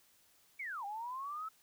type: linear two-way sweep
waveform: sine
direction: down then up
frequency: 2306 to 786 to 1318 Hz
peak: -39 dBFS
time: 0.59-1.49 s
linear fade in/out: 10 ms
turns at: 0.85 s
effects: white hiss -68 dBFS RMS until 1.62 s